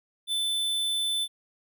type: tone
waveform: square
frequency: 3520 Hz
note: A7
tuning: in tune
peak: -26 dBFS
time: 0.27-1.28 s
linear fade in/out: 50 ms
effects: none